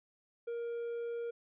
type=tone; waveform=triangle; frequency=469.5 Hz; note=A#4; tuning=12 cents sharp; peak=-34 dBFS; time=0.47-1.31 s; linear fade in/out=10 ms; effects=resampled to 8000 Hz